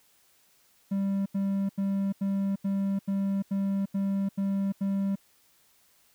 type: tone bursts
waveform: triangle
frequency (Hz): 196.4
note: G3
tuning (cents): +4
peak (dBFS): -23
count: 10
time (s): 0.91-5.157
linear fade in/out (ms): 10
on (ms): 350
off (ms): 83
effects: white hiss -64 dBFS RMS until 6.14 s